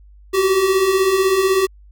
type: beating tone pair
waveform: square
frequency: 368.3 / 384.3 Hz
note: F#4 / G4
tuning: -8 / -34 cents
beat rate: 16 Hz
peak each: -22 / -15 dBFS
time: 0.33-1.67 s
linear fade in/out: 20 ms
effects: added 50 Hz sine -42 dBFS peak until 1.91 s